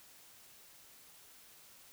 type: silence
effects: white hiss -59 dBFS RMS until 1.92 s